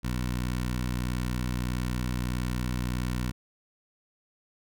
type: tone with notch filter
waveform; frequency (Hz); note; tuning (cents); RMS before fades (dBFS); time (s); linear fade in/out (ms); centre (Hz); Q
15% pulse; 61.6; B1; -4; -30; 0.03-3.32; 20; 620; 1.4
effects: none